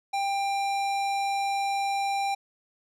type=tone with hard clipping; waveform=sine; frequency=793 Hz; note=G5; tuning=20 cents sharp; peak=-27 dBFS; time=0.13-2.35 s; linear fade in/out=10 ms; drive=16 dB; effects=none